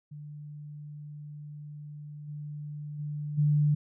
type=tone with level steps; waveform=sine; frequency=148.2 Hz; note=D3; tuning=16 cents sharp; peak=-40 / -36 / -32 / -21 dBFS; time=0.11-3.75 s; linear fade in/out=10 ms; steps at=2.27 / 2.98 / 3.37 s; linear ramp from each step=20 ms; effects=none